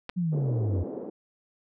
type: clicks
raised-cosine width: 0.3 ms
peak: -20 dBFS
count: 2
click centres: 0.093 / 0.097 s
type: exponential sweep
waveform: sine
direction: down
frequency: 185 to 86.8 Hz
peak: -24 dBFS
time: 0.16-0.84 s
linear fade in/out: 20 ms
type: band-pass noise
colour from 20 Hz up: white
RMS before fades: -36 dBFS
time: 0.32-1.1 s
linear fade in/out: 10 ms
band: 210 to 480 Hz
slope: 24 dB/octave
effects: none